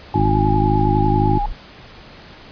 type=harmonic tone; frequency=51.91 Hz; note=G#1; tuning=in tune; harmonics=2 / 3 / 4 / 5 / 6 / 7; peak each=-19 / -22 / -25 / -26 / -22 / -23 dBFS; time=0.14-1.39 s; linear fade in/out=10 ms
type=tone with vibrato; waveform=sine; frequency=830.6 Hz; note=G#5; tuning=in tune; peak=-19 dBFS; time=0.14-1.46 s; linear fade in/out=2 ms; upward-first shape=sine; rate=10 Hz; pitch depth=52 cents each way
type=exponential sweep; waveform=triangle; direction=down; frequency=48.51 to 31.42 Hz; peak=-19 dBFS; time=0.18-1.53 s; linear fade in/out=10 ms
effects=pink hiss -41 dBFS RMS until 2.51 s + resampled to 11025 Hz

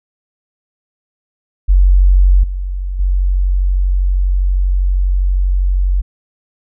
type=tone with level steps; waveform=sine; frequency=46.25 Hz; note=F#1; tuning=in tune; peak=-5 / -17 / -10 dBFS; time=1.68-6.02 s; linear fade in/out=20 ms; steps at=2.43 / 2.99 s; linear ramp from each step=10 ms; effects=none

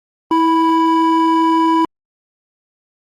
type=tone pair together; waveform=triangle; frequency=325.1 / 987.8 Hz; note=E4 / B5; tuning=-24 / 0 cents; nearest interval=octave + perfect fifth; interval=1924 cents; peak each=-10 dBFS; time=0.31-1.85 s; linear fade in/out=2 ms; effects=tanh soft clip ceiling -6 dBFS + Opus 24 kbps

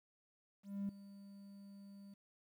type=tone with ADSR envelope; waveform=triangle; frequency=199.3 Hz; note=G3; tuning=29 cents sharp; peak=-33 dBFS; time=0.63-2.14 s; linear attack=260 ms; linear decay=3 ms; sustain=-18 dB; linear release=5 ms; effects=tanh soft clip ceiling -33 dBFS + 12-bit

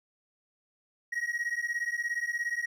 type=beating tone pair; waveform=triangle; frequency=1888 / 1905 Hz; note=A#6 / A#6; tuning=+22 / +37 cents; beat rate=17 Hz; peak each=-31 dBFS; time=1.12-2.66 s; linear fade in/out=10 ms; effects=none

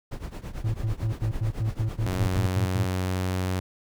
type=noise with tremolo; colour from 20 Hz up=brown; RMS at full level=-30 dBFS; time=0.11-2.48 s; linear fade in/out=10 ms; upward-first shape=triangle; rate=9 Hz; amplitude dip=90%
type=tone bursts; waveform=triangle; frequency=110 Hz; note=A2; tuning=in tune; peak=-21 dBFS; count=12; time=0.64-2.852 s; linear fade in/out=5 ms; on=100 ms; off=92 ms
type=tone; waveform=sawtooth; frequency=92.5 Hz; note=F#2; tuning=in tune; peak=-21 dBFS; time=2.06-3.6 s; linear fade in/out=5 ms
effects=none

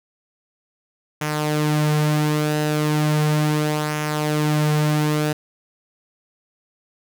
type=tone with flanger; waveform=sawtooth; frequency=151.4 Hz; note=D#3; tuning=47 cents flat; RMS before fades=-20 dBFS; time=1.21-5.33 s; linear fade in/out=5 ms; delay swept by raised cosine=0.23 to 5.73 ms; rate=0.36 Hz; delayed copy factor=-0.5; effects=none

